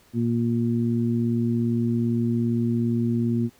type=harmonic tone; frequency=117.5 Hz; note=A#2; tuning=14 cents sharp; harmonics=1 / 2 / 3; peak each=-25 / -22 / -31 dBFS; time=0.13-3.5 s; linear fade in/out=50 ms; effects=pink hiss -57 dBFS RMS until 3.59 s